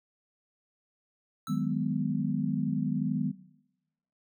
square tone with exponential decay, 1318.5 Hz, E6, in tune, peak -37 dBFS, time 1.47-1.72 s, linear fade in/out 1 ms, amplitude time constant 54 ms
sine chord, G# minor seventh, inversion second, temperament just, 155.74 / 186.89 / 207.7 / 249.2 Hz, D#3 / F#3 / G#3 / B3, +2 / +18 / 0 / +16 cents, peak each -32 dBFS, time 1.48-3.32 s, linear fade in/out 20 ms
effects noise-tail reverb RT60 0.9 s tail -19 dB re dry

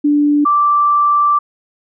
sine tone pair in turn, 292.8 / 1171.2 Hz, D4 / D6, -5 / -5 cents, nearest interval 2 octaves, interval 2400 cents, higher second, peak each -9 dBFS, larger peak neither, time 0.04-0.45 / 0.45-1.39 s, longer second, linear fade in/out 10 ms, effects none

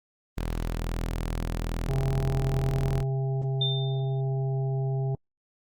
sawtooth tone, 41.2 Hz, E1, in tune, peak -24 dBFS, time 0.37-3.03 s, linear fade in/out 10 ms
harmonic tone, 133.8 Hz, C3, 39 cents sharp, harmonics 1 / 3 / 5 / 6, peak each -25 / -36 / -42 / -44 dBFS, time 1.89-5.15 s, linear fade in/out 2 ms
sine tone with exponential decay, 3592 Hz, A7, 35 cents sharp, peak -23 dBFS, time 3.61-4.21 s, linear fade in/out 5 ms, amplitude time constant 130 ms
effects Opus 24 kbps

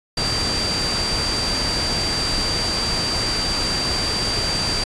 sine tone in noise, 4699 Hz, D8, in tune, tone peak -22 dBFS, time 0.17-4.84 s, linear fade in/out 5 ms, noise pink, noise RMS -24 dBFS, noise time 0.17-4.84 s, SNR -1 dB, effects resampled to 22050 Hz

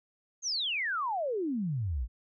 sine exponential sweep, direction down, 6620 to 51.91 Hz, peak -29 dBFS, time 0.42-2.08 s, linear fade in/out 50 ms, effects none

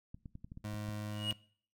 clicks, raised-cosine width 5 ms, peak -34 dBFS, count 8, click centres 0.145 / 0.258 / 0.354 / 0.445 / 0.519 / 0.574 / 0.739 / 0.889 s
25% pulse tone, 105.3 Hz, G#2, 24 cents sharp, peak -35 dBFS, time 0.64-1.33 s, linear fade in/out 5 ms
triangle tone with exponential growth, 2884 Hz, F#7, 45 cents flat, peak -27 dBFS, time 1.08-1.31 s, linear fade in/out 0 ms, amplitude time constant 48 ms
effects noise-tail reverb RT60 0.5 s tail -20 dB re dry

